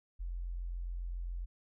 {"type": "tone", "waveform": "sine", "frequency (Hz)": 43.65, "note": "F1", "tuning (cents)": 0, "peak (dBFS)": -36, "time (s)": [0.19, 1.46], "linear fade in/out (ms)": 20, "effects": []}